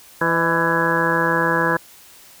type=harmonic tone with a mistuned harmonic; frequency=166.8 Hz; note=E3; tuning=21 cents sharp; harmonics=1 / 2 / 3 / 4 / 5 / 6 / 7 / 8 / 9 / 10; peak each=-26 / -25 / -23 / -31 / -31 / -22 / -31 / -28 / -27 / -21 dBFS; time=0.21-1.77 s; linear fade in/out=5 ms; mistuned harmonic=4; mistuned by=-76 cents; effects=white hiss -46 dBFS RMS until 2.4 s